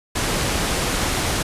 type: low-pass noise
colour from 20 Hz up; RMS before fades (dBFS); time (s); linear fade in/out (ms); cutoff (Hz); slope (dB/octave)
pink; -22; 0.15-1.43; 10; 11000; 24
effects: resampled to 32000 Hz